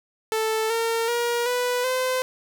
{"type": "tone with pitch steps", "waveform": "sawtooth", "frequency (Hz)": [440.3, 457.4, 475.2, 493.6, 512.8], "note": ["A4", "A#4", "A#4", "B4", "C5"], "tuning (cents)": [1, -33, 33, -1, -35], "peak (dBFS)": -18, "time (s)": [0.32, 2.22], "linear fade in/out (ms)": 0, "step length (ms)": 380, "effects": []}